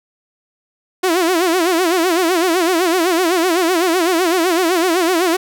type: tone with vibrato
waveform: sawtooth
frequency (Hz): 349.2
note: F4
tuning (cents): 0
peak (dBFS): -9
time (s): 1.03-5.37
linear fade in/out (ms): 10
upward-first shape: sine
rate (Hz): 7.9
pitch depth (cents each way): 140
effects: none